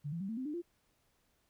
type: tone with pitch steps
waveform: sine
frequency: 145.3 / 167.87 / 193.95 / 224.1 / 258.9 / 299.1 / 345.6 Hz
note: D3 / E3 / G3 / A3 / C4 / D4 / F4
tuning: -18 / +32 / -18 / +32 / -18 / +32 / -18 cents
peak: -36 dBFS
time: 0.04-0.621 s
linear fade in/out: 20 ms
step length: 83 ms
effects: pink hiss -75 dBFS RMS until 1.49 s